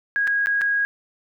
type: tone with dropouts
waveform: sine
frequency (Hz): 1644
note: G#6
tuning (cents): -18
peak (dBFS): -18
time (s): 0.16-0.85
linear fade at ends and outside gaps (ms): 0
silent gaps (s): 0.272-0.276 / 0.46-0.47 / 0.612-0.617
effects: none